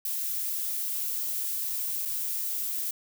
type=noise with dropouts; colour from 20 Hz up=violet; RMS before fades=-31 dBFS; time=0.05-2.91 s; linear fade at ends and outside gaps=2 ms; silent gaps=2.052-2.056 s; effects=none